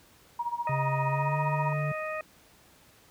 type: tone with tremolo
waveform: sine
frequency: 950 Hz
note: A#5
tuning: 33 cents sharp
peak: -26 dBFS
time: 0.39-1.73 s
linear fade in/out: 5 ms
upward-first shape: sine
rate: 15 Hz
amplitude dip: 85%
type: harmonic tone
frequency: 622.3 Hz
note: D#5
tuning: in tune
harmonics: 1 / 2 / 3 / 4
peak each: -34 / -37 / -39 / -40 dBFS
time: 0.67-2.21 s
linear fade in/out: 2 ms
type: tone with pitch glide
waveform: triangle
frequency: 136.3 to 146.93 Hz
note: C#3 to D3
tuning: -29 to +1 cents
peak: -26 dBFS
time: 0.69-1.92 s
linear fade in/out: 5 ms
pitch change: +130 cents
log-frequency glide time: 1.08-1.38 s
effects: pink hiss -58 dBFS RMS until 3.1 s + high-pass 60 Hz 12 dB/octave